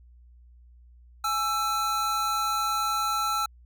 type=tone pair together; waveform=square; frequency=836 / 1331.8 Hz; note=G#5 / E6; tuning=+11 / +17 cents; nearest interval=minor sixth; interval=806 cents; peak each=-33 / -26 dBFS; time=1.24-3.46 s; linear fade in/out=5 ms; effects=added 60 Hz sine -50 dBFS peak until 3.65 s